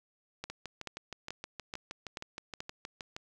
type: two click trains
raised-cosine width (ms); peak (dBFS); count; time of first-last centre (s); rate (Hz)
0.2; -23 / -21; 18 / 6; 0.5-3.165 / 0.44-2.605; 6.38 / 2.31
effects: none